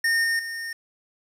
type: tone with level steps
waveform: square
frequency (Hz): 1830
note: A#6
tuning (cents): -32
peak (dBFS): -20 / -22 / -30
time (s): 0.04-0.73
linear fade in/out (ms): 5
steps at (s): 0.24 / 0.39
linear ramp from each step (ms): 2
effects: low-pass 12000 Hz 12 dB/octave + 8-bit